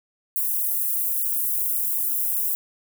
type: high-pass noise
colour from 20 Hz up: white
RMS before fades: -24 dBFS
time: 0.36-2.55 s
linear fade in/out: 0 ms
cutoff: 11000 Hz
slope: 24 dB/octave
effects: none